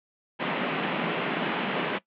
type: band-pass noise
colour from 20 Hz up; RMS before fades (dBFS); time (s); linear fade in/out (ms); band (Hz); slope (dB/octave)
pink; -29; 0.39-1.99; 20; 160 to 3200; 48
effects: noise-tail reverb RT60 0.1 s tail -19 dB re dry